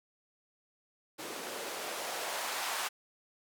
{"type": "noise with band-pass filter sweep", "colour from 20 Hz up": "blue", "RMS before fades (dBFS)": -38, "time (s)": [1.18, 2.89], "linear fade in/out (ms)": 20, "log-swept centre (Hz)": [340, 950], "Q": 1.3, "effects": []}